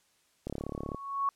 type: click train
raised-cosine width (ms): 2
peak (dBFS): -22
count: 18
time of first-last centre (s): 0.47-0.946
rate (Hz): 35.7
type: tone with exponential growth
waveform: sine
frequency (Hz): 1108.7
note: C#6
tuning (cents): 0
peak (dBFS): -24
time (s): 0.6-1.29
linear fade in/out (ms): 1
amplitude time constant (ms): 150
effects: white hiss -69 dBFS RMS until 1.35 s + low-pass 10000 Hz 12 dB/octave